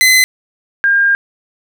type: tone pair in turn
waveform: sawtooth / sine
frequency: 2036 / 1608.1 Hz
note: C7 / G6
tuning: -48 / +44 cents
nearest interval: major third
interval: 408 cents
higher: first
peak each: -3 / -8 dBFS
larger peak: first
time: 0.01-0.24 / 0.84-1.15 s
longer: second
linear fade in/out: 0 ms
effects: none